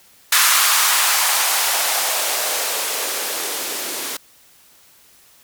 violet noise with band-pass filter sweep, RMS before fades -19 dBFS, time 0.32-4.17 s, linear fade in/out 5 ms, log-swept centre 1300 to 300 Hz, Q 1.9, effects white hiss -51 dBFS RMS until 5.43 s

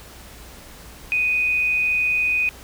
sine tone with amplitude modulation, 2489 Hz, D#7, in tune, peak -16 dBFS, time 1.12-2.49 s, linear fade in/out 0 ms, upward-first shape sine, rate 154 Hz, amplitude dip 30%, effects added 60 Hz sine -45 dBFS peak until 2.63 s + pink hiss -43 dBFS RMS until 2.63 s

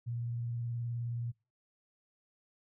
sine tone with vibrato, 118.5 Hz, A#2, 29 cents sharp, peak -34 dBFS, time 0.06-1.32 s, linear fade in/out 20 ms, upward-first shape square, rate 19 Hz, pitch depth 23 cents each way, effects noise-tail reverb RT60 0.3 s tail -24 dB re dry

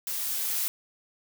blue noise with level ramp, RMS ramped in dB -32 to -28 dBFS, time 0.07-0.68 s, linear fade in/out 0 ms, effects none

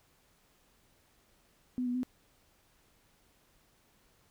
sine tone with pitch steps, 250.4 / 245.2 / 252.6 Hz, B3 / B3 / B3, +24 / -12 / +39 cents, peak -30 dBFS, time 1.78-2.032 s, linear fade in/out 0 ms, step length 84 ms, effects pink hiss -68 dBFS RMS until 4.3 s

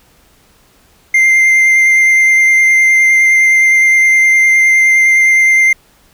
triangle tone with vibrato, 2093 Hz, C7, in tune, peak -4 dBFS, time 1.14-5.73 s, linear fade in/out 5 ms, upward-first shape sine, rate 9.7 Hz, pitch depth 11 cents each way, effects pink hiss -49 dBFS RMS until 6.13 s

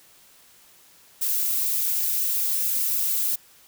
violet noise with flanger, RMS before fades -24 dBFS, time 1.21-3.36 s, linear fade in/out 10 ms, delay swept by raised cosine 0.77 to 4.87 ms, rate 3.4 Hz, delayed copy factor +0.6, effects white hiss -54 dBFS RMS until 3.67 s

